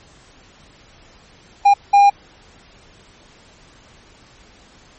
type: tone bursts at uneven times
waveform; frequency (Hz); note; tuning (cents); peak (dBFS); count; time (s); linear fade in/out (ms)
triangle; 806; G5; +48; -5; 2; 1.65-1.74 / 1.93-2.1; 10
effects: pink hiss -48 dBFS RMS until 4.98 s + MP3 32 kbps